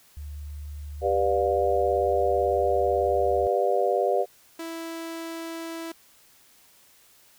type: tone with pitch glide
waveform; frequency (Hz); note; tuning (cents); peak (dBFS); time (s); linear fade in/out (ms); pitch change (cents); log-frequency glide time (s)
sine; 73.42 to 74.23; D2 to D2; 0 to +19; -34; 0.17-3.47; 0; +19; 1.06-2.11
type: chord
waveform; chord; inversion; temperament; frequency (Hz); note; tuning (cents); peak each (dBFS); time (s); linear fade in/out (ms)
sine; G dominant seventh; none; just; 392 / 490 / 588 / 705.6; G4 / B4 / D5 / F5; 0 / -14 / +2 / +18; -26; 1.01-4.26; 50
type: tone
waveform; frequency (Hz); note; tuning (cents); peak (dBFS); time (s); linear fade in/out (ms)
sawtooth; 329.6; E4; 0; -29; 4.59-5.92; 5
effects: white hiss -57 dBFS RMS until 7.38 s